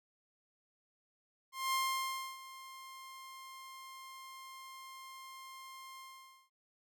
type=tone with ADSR envelope; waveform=sawtooth; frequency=1058 Hz; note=C6; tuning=19 cents sharp; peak=-27 dBFS; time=1.52-6.5 s; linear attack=210 ms; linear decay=640 ms; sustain=-18 dB; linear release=510 ms; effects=none